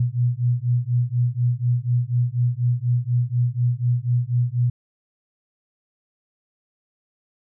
sine beating tone pair, 120 / 124.1 Hz, B2 / B2, -49 / +9 cents, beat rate 4.1 Hz, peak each -21 dBFS, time 0-4.7 s, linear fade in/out 5 ms, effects none

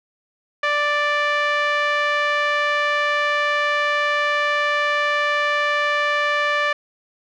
5% pulse tone with low-pass filter, 587.3 Hz, D5, in tune, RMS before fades -20 dBFS, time 0.63-6.73 s, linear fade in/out 5 ms, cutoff 1800 Hz, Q 1.5, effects none

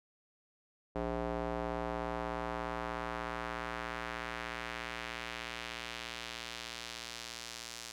square tone with band-pass filter sweep, 58.4 Hz, A#1, 4 cents sharp, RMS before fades -40 dBFS, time 0.95-7.92 s, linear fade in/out 10 ms, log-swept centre 560 to 5900 Hz, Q 1.1, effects none

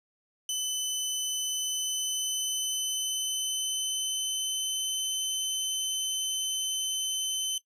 20% pulse tone with pitch glide, 3023 to 3058 Hz, F#7 to G7, +36 to -44 cents, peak -23 dBFS, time 0.49-7.58 s, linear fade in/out 2 ms, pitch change +20 cents, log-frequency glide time 1.18-5.15 s, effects noise-tail reverb RT60 0.1 s tail -18 dB re dry

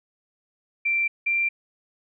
sine tone pair in turn, 2353 / 2365 Hz, D7 / D7, +3 / +12 cents, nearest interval unison, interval 9 cents, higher second, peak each -20 dBFS, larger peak neither, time 0.85-1.08 / 1.26-1.49 s, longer neither, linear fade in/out 10 ms, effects none

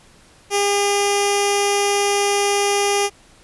10% pulse tone with notch filter, 404.1 Hz, G#4, 47 cents flat, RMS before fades -18 dBFS, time 0.5-3.1 s, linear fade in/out 50 ms, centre 1500 Hz, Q 0.89, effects pink hiss -50 dBFS RMS until 3.43 s + resampled to 24000 Hz

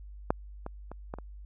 clicks, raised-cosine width 1 ms, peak -10 / -23 / -27 / -22 / -28 dBFS, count 5, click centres 0.305 / 0.664 / 0.916 / 1.139 / 1.186 s, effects added 50 Hz sine -43 dBFS peak until 1.45 s

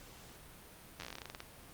slowing click train, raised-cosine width 0.2 ms, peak -26 dBFS, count 16, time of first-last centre 1-1.404 s, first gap 10 ms, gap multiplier 1.13, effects pink hiss -55 dBFS RMS until 1.73 s + Opus 48 kbps

